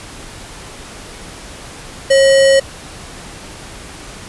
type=tone with sample-and-hold; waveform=sine; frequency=543 Hz; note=C#5; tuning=36 cents flat; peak=-6 dBFS; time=2.1-2.6 s; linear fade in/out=10 ms; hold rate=2450 Hz; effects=pink hiss -33 dBFS RMS until 4.28 s + resampled to 24000 Hz